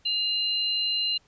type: tone pair together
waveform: sine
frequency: 2819 / 4073 Hz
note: F7 / C8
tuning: +16 / -47 cents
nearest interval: tritone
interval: 637 cents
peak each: -27 / -26 dBFS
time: 0.05-1.18 s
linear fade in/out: 10 ms
effects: pink hiss -63 dBFS RMS until 1.27 s + resampled to 16000 Hz